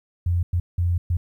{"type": "tone bursts at uneven times", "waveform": "sine", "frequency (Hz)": 87.31, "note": "F2", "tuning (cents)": 0, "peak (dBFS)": -18, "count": 4, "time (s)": [[0.26, 0.43], [0.53, 0.6], [0.78, 0.98], [1.1, 1.17]], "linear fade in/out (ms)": 5, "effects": ["10-bit"]}